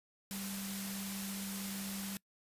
sine tone in noise, 196 Hz, G3, in tune, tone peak -41 dBFS, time 0.31-2.17 s, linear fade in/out 0 ms, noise white, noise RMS -43 dBFS, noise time 0.31-2.17 s, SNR -1 dB, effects noise-tail reverb RT60 0.1 s tail -24 dB re dry + resampled to 32000 Hz

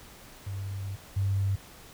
sine tone pair in turn, 98 / 98 Hz, G2 / G2, 0 / 0 cents, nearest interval unison, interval 0 cents, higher neither, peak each -32 / -24 dBFS, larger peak second, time 0.46-0.96 / 1.16-1.56 s, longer first, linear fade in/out 10 ms, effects pink hiss -50 dBFS RMS until 1.93 s

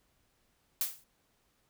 blue noise with exponential decay, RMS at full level -28 dBFS, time 0.81-1.04 s, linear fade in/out 1 ms, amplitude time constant 50 ms, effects pink hiss -73 dBFS RMS until 1.69 s

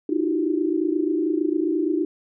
sine tone cluster, 306.2 / 334.8 / 361.2 / 388.4 Hz, D#4 / E4 / F#4 / G4, -28 / +27 / -42 / -16 cents, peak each -23 / -24 / -28 / -29 dBFS, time 0.09-2.05 s, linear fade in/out 5 ms, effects none

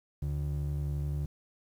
triangle ring-modulated tone, 108.8 Hz, A2, 19 cents flat, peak -25 dBFS, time 0.22-1.26 s, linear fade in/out 5 ms, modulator 35.8 Hz, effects 10-bit

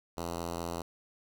5% pulse tone with notch filter, 85 Hz, F2, 46 cents flat, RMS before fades -37 dBFS, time 0.17-0.82 s, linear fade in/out 5 ms, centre 2300 Hz, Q 1.8, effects none

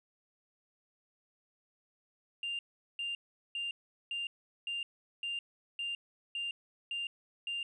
sine tone bursts, 2794 Hz, F7, in tune, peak -33 dBFS, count 10, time 2.43-7.63 s, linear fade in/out 2 ms, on 160 ms, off 400 ms, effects tanh soft clip ceiling -31 dBFS

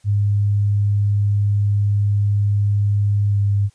sine tone with pitch glide, 102.2 to 100.97 Hz, G#2 to G#2, -27 to -48 cents, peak -14 dBFS, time 0.04-3.7 s, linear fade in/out 50 ms, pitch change -21 cents, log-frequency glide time 3.29-3.38 s, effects white hiss -59 dBFS RMS until 3.74 s + resampled to 22050 Hz

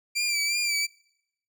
20% pulse tone with vibrato, 2349 Hz, D7, in tune, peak -19 dBFS, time 0.15-0.87 s, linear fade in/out 20 ms, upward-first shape sine, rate 2.8 Hz, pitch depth 48 cents each way, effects noise-tail reverb RT60 0.8 s tail -26 dB re dry

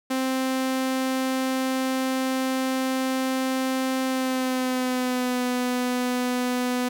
sawtooth tone with pitch glide, 261.6 to 248.8 Hz, C4 to B3, 0 to +13 cents, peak -19 dBFS, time 0.1-6.89 s, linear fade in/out 10 ms, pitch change -87 cents, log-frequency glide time 4.05-5.42 s, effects none

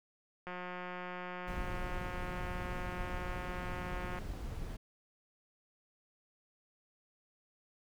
click train, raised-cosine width 0.5 ms, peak -28 dBFS, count 670, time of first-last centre 0.47-4.187 s, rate 180 Hz
brown noise, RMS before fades -41 dBFS, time 1.47-4.77 s, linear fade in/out 10 ms
effects none

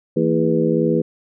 harmonic tone with a mistuned harmonic, 82 Hz, E2, 9 cents flat, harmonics 2 / 3 / 4 / 5 / 6, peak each -21 / -21 / -21 / -21 / -21 dBFS, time 0.16-1.02 s, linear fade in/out 10 ms, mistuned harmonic 3, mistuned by -120 cents, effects none

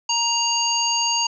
harmonic tone, 937 Hz, A#5, 9 cents sharp, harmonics 1 / 3 / 5 / 7, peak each -24 / -24 / -24 / -24 dBFS, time 0.09-1.27 s, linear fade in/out 5 ms, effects none

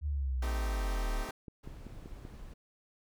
sine linear sweep, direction down, 75.6 to 33.68 Hz, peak -30 dBFS, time 0.01-1.26 s, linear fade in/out 50 ms
10% pulse chord, A half-diminished seventh, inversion none, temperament equal with one note detuned, 220 / 256.8 / 311.1 / 392 Hz, A3 / C4 / Eb4 / G4, 0 / -32 / 0 / 0 cents, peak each -37 dBFS, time 0.42-1.31 s, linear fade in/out 5 ms
click train, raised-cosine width 3 ms, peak -32 dBFS, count 6, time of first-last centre 1.29-2.252 s, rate 5.2 Hz
brown noise, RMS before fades -47 dBFS, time 1.63-2.54 s, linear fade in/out 10 ms
effects none

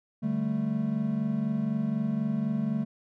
triangle chord, D suspended fourth, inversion none, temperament equal with one note detuned, 148.88 / 196 / 220 Hz, D3 / G3 / A3, +24 / 0 / 0 cents, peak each -31 / -30 / -26 dBFS, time 0.22-2.85 s, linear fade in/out 20 ms, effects none

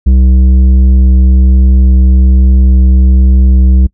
sine tone with tanh clipping, 64.2 Hz, C2, 32 cents flat, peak -4 dBFS, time 0.06-3.87 s, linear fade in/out 10 ms, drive 9 dB, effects noise-tail reverb RT60 0.1 s tail -24 dB re dry

